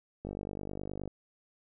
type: click train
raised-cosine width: 2 ms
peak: -25 dBFS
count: 42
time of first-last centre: 0.25-1.077 s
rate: 49.6 Hz
effects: none